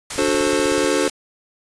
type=noise; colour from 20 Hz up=white; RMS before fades=-27 dBFS; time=0.1-1.1 s; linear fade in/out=5 ms
type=click train; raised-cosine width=5 ms; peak=-24 dBFS; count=12; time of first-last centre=0.16-0.843 s; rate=16.1 Hz
type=chord; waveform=square; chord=D dominant seventh; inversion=none; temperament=just; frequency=293.7 / 367.1 / 440.5 / 528.6 Hz; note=D4 / F#4 / A4 / C5; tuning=0 / -14 / +2 / +18 cents; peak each=-23 dBFS; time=0.18-1.08 s; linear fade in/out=2 ms
effects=resampled to 22050 Hz